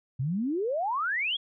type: exponential sweep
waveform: sine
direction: up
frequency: 122 to 3400 Hz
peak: -26 dBFS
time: 0.19-1.37 s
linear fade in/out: 10 ms
effects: none